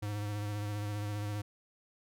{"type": "tone with vibrato", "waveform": "square", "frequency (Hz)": 103.83, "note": "G#2", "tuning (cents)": 0, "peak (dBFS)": -35, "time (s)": [0.02, 1.42], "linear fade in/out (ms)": 10, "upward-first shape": "sine", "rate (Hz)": 15, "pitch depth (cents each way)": 27, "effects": []}